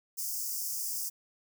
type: high-pass noise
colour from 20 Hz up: white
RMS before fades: -35 dBFS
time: 0.17-1.1 s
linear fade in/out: 20 ms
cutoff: 4900 Hz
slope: 96 dB/octave
effects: none